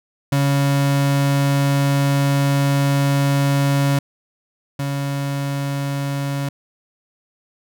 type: tone pair in turn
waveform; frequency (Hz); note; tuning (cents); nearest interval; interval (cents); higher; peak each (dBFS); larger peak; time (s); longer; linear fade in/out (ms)
35% pulse; 140 / 140; C#3 / C#3; +18 / +18; unison; 0; neither; -13 / -19; first; 0.32-3.99 / 4.79-6.49; first; 5
effects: none